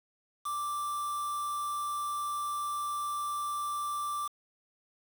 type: tone with quantisation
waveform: triangle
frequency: 1174.7 Hz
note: D6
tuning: in tune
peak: -30 dBFS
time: 0.45-4.28 s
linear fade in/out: 10 ms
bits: 7
effects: none